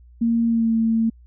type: tone with pitch glide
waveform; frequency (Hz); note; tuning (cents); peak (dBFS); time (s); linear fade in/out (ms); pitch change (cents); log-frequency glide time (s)
sine; 231.3 to 225.6; A#3 to A3; -13 to +44; -16; 0.21-1.1; 10; -43; 0.47-0.7
effects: added 60 Hz sine -45 dBFS peak until 1.26 s